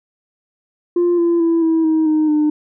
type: tone with pitch steps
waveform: sine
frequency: 349.2 / 340.8 / 332.7 / 324.7 / 316.9 / 309.3 / 301.9 Hz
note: F4 / F4 / E4 / E4 / D#4 / D#4 / D4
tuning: 0 / -42 / +16 / -26 / +32 / -10 / +48 cents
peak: -10 dBFS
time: 0.96-2.5 s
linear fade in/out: 5 ms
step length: 220 ms
effects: tanh soft clip ceiling -10 dBFS